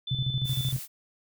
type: tone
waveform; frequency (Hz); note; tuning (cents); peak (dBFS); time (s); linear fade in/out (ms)
sine; 3520; A7; 0; -32; 0.07-0.72; 5
type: tone with tremolo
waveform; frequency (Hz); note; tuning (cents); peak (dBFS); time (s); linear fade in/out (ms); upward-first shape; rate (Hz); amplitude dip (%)
sine; 129.9; C3; -12; -24; 0.11-0.79; 5; square; 13; 75
type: noise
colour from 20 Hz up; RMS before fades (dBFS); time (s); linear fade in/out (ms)
blue; -39; 0.44-0.88; 50
effects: none